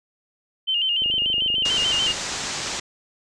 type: tone with vibrato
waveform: sine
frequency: 2960 Hz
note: F#7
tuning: in tune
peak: -19 dBFS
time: 0.67-2.13 s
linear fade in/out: 20 ms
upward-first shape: square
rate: 6.8 Hz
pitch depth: 71 cents each way
type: click train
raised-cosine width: 2 ms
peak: -24 dBFS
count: 28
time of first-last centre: 1.02-2.104 s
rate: 24.9 Hz
type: low-pass noise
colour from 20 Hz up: white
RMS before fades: -29 dBFS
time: 1.65-2.8 s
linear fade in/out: 5 ms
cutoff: 7600 Hz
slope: 48 dB/octave
effects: none